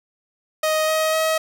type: tone with pitch steps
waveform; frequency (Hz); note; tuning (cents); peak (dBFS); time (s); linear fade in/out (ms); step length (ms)
sawtooth; 625 / 630.8 / 636.7; D#5 / D#5 / D#5; +8 / +24 / +40; -14; 0.63-1.38; 5; 250
effects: none